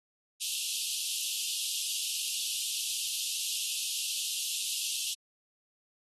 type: high-pass noise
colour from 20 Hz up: pink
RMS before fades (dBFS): -34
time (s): 0.4-5.15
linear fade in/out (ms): 20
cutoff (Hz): 2700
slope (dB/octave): 96
effects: AAC 32 kbps